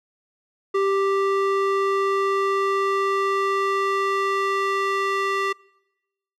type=tone with band-pass filter sweep; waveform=square; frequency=392 Hz; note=G4; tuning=in tune; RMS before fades=-22 dBFS; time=0.74-5.53 s; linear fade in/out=10 ms; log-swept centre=790 to 1600 Hz; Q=1.1; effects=noise-tail reverb RT60 1.0 s tail -26 dB re dry